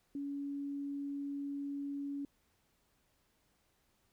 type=tone; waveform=sine; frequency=282.2 Hz; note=C#4; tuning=31 cents sharp; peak=-37 dBFS; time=0.15-2.25 s; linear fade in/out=2 ms; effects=pink hiss -75 dBFS RMS until 4.12 s